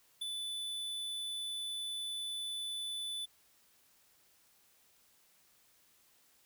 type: tone with ADSR envelope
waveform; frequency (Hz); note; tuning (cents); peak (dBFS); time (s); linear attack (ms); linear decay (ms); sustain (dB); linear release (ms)
square; 3490; A7; -15; -34; 0.21-3.26; 11; 5; -4; 16
effects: white hiss -68 dBFS RMS until 6.45 s